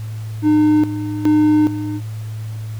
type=tone with tremolo; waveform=triangle; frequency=303.9 Hz; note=D#4; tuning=41 cents flat; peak=-8 dBFS; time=0.42-2.01 s; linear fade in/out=50 ms; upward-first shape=square; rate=1.2 Hz; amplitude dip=75%; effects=added 109 Hz sine -24 dBFS peak until 2.79 s + pink hiss -44 dBFS RMS until 2.79 s

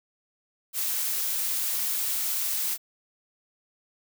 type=noise; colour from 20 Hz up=blue; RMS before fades=-28 dBFS; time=0.73-2.78 s; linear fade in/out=50 ms; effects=none

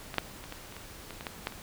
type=clicks; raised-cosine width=0.3 ms; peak=-21 / -9 / -26 / -23 / -30 / -27 / -24 / -24 / -18 / -14 / -28 dBFS; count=11; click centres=0.142 / 0.183 / 0.44 / 0.524 / 0.724 / 0.766 / 1.107 / 1.209 / 1.268 / 1.471 / 1.523 s; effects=pink hiss -47 dBFS RMS until 1.62 s

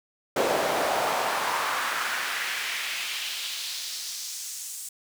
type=noise with high-pass filter sweep; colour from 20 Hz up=brown; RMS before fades=-29 dBFS; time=0.36-4.89 s; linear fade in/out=5 ms; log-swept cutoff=490 to 8200 Hz; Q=1.7; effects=none

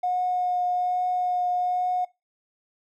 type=tone with vibrato; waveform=triangle; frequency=723 Hz; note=F#5; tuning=40 cents flat; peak=-18 dBFS; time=0.03-2.05 s; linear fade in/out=10 ms; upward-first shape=triangle; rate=1.2 Hz; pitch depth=12 cents each way; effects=noise-tail reverb RT60 0.2 s tail -23 dB re dry + tanh soft clip ceiling -20 dBFS

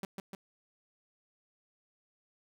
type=tone with echo; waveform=sawtooth; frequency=193.8 Hz; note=G3; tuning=20 cents flat; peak=-32 dBFS; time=0.03-0.05 s; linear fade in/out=2 ms; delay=150 ms; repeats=2; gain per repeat=-3 dB; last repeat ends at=0.35 s; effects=none

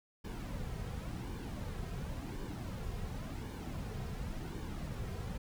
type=noise with flanger; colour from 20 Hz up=brown; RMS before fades=-41 dBFS; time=0.24-5.38 s; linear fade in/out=10 ms; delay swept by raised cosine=1.5 to 3.5 ms; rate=0.92 Hz; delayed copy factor=-0.55; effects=none

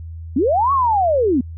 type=linear two-way sweep; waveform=sine; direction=up then down; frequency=227.8 to 1137 to 227.8 Hz; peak=-13 dBFS; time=0.36-1.41 s; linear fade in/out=5 ms; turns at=0.72 s; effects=added 82 Hz sine -29 dBFS peak until 1.57 s

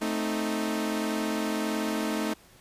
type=chord; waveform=sawtooth; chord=A diminished; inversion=none; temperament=equal; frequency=220 / 261.6 / 311.1 Hz; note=A3 / C4 / Eb4; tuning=0 / 0 / 0 cents; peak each=-26 / -32 / -27 dBFS; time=0.01-2.34 s; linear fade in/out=10 ms; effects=pink hiss -56 dBFS RMS until 2.6 s + resampled to 32000 Hz

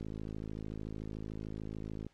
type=click train; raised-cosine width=3 ms; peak=-29 dBFS; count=111; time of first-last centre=0.01-2.066 s; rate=53.5 Hz; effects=pink hiss -68 dBFS RMS until 2.13 s + low-pass 5000 Hz 12 dB/octave

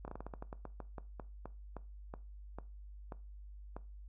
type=slowing click train; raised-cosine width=1 ms; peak=-30 dBFS; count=19; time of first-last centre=0.05-3.765 s; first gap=29 ms; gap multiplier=1.2; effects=noise-tail reverb RT60 0.3 s tail -18 dB re dry + added 50 Hz sine -48 dBFS peak until 4.08 s

